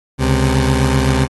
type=tone pair together; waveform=20% pulse; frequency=69.29 / 130.81 Hz; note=C#2 / C3; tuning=0 / 0 cents; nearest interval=major seventh; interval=1100 cents; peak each=-10 dBFS; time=0.18-1.28 s; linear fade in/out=50 ms; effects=AAC 32 kbps